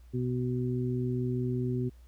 harmonic tone, 124.8 Hz, B2, 19 cents sharp, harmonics 1 / 2 / 3, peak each -30 / -33 / -35 dBFS, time 0.13-1.9 s, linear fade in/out 20 ms, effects added 60 Hz sine -50 dBFS peak until 2.07 s + pink hiss -68 dBFS RMS until 2.07 s

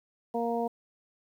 harmonic tone, 233.8 Hz, A#3, 5 cents sharp, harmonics 1 / 2 / 3 / 4, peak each -33 / -31 / -32 / -37 dBFS, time 0.34-0.68 s, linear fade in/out 10 ms, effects 10-bit

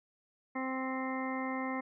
harmonic tone, 261.6 Hz, C4, in tune, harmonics 1 / 2 / 3 / 4 / 5 / 7 / 8, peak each -36 / -42 / -42 / -41 / -47 / -46 / -43 dBFS, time 0.55-1.81 s, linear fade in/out 10 ms, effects none

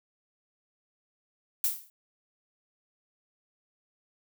violet noise with exponential decay, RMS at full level -23 dBFS, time 1.64-1.9 s, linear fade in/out 1 ms, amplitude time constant 56 ms, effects none

